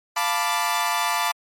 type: chord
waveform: sawtooth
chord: B half-diminished seventh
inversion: second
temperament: equal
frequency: 698.5 / 880 / 987.8 / 1174.7 Hz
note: F5 / A5 / B5 / D6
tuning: 0 / 0 / 0 / 0 cents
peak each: -25 / -22 / -23 / -22 dBFS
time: 0.16-1.32 s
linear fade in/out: 10 ms
effects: MP3 64 kbps